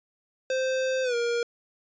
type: tone with pitch glide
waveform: square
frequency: 521 to 472.3 Hz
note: C5 to A#4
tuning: -7 to +23 cents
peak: -25 dBFS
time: 0.5-1.43 s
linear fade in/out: 2 ms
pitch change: -170 cents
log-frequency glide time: 1.03-1.15 s
effects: resampled to 16000 Hz